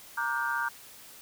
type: chord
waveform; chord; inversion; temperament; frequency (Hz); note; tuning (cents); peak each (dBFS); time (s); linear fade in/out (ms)
sine; G minor seventh; first; equal with one note detuned; 932.3 / 1174.7 / 1432.9 / 1568; Bb5 / D6 / F6 / G6; 0 / 0 / +44 / 0; -33 / -35 / -33 / -32; 0.17-0.69; 10
effects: white hiss -50 dBFS RMS until 1.21 s